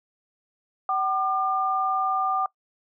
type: tone pair together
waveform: sine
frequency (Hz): 761 / 1200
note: F#5 / D6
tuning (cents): +48 / +37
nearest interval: minor sixth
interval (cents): 789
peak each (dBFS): -25 / -24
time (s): 0.89-2.46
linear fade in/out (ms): 2
effects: noise-tail reverb RT60 0.1 s tail -22 dB re dry